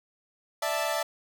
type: chord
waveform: sawtooth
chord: D suspended second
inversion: none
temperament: equal with one note detuned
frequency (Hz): 590.7 / 659.3 / 880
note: D5 / E5 / A5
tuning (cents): +10 / 0 / 0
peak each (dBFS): -28 / -26 / -29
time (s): 0.62-1.03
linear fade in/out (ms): 5
effects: none